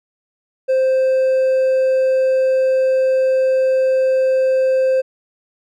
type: tone with hard clipping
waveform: triangle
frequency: 523.3 Hz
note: C5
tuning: in tune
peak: -13 dBFS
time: 0.68-5.02 s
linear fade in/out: 20 ms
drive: 5 dB
effects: none